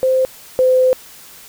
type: tone pair in turn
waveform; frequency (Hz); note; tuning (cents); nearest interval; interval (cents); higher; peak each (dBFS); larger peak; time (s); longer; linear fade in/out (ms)
sine; 520 / 512.8; C5 / C5; -11 / -35; unison; 24; first; -11 / -9; second; 0.03-0.25 / 0.59-0.93; second; 0
effects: white hiss -40 dBFS RMS until 1.48 s